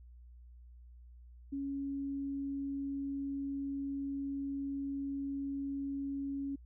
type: tone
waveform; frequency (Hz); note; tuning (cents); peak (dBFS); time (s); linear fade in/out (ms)
sine; 277.2; C#4; 0; -35; 1.52-6.56; 10
effects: added 60 Hz sine -52 dBFS peak until 6.65 s